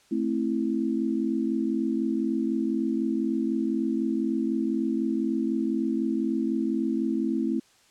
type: chord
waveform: sine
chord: A minor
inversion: none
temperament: just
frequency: 220 / 264 / 330 Hz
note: A3 / C4 / E4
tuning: 0 / +16 / +2 cents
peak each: -28 dBFS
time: 0.11-7.6 s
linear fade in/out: 10 ms
effects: white hiss -60 dBFS RMS until 7.9 s + low-pass 8000 Hz 12 dB/octave